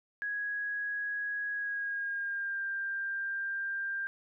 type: tone with pitch glide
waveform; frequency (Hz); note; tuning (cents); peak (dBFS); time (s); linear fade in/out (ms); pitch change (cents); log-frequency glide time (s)
sine; 1661.2 to 1589.9; G#6 to G6; 0 to +24; -32; 0.22-4.07; 0; -76; 1.52-2.63
effects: none